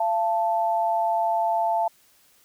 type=tone pair together; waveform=sine; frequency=683 / 880 Hz; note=F5 / A5; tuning=-39 / 0 cents; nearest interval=major third; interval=439 cents; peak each=-23 dBFS; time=0-1.88 s; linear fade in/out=5 ms; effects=white hiss -59 dBFS RMS until 2.44 s